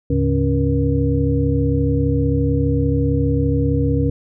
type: tone cluster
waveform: sine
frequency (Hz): 74.9 / 106.4 / 141.5 / 278.5 / 475.5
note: D2 / G#2 / C#3 / C#4 / A#4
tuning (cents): +35 / +42 / +36 / +8 / +34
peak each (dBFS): -20 / -23 / -20 / -20 / -23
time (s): 0.1-4.1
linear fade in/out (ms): 5
effects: none